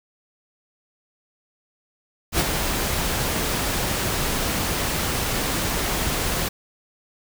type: noise with ADSR envelope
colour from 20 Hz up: pink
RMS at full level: -18 dBFS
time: 2.32-6.49 s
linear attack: 78 ms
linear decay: 26 ms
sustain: -6 dB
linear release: 13 ms
effects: none